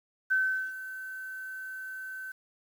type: tone with ADSR envelope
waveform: sine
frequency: 1531 Hz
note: G6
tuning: 41 cents flat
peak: -22 dBFS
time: 0.3-2.32 s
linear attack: 18 ms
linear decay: 400 ms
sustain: -15 dB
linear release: 6 ms
effects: 9-bit